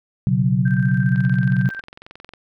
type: chord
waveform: sine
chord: B suspended second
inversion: none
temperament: equal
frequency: 123.47 / 138.59 / 185 Hz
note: B2 / C#3 / F#3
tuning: 0 / 0 / 0 cents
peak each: -19 dBFS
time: 0.27-1.69 s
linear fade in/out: 0 ms
type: tone with tremolo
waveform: sine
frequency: 1568 Hz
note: G6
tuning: in tune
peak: -26 dBFS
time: 0.65-1.81 s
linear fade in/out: 10 ms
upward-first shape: square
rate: 17 Hz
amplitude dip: 50%
type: click train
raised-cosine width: 0.3 ms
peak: -23 dBFS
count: 27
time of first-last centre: 1.16-2.336 s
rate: 22.1 Hz
effects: none